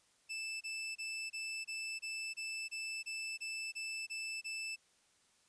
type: tone bursts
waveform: sawtooth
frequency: 2639 Hz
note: E7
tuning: 1 cent sharp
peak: -36 dBFS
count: 13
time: 0.29-4.762 s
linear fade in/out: 20 ms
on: 320 ms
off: 26 ms
effects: white hiss -71 dBFS RMS until 5.48 s + resampled to 22050 Hz